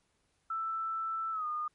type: tone with pitch glide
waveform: sine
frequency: 1325 to 1222.1 Hz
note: E6 to D#6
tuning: +9 to -31 cents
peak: -32 dBFS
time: 0.5-1.68 s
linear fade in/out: 5 ms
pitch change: -140 cents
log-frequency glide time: 1.32-1.46 s
effects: pink hiss -75 dBFS RMS until 1.74 s + MP3 48 kbps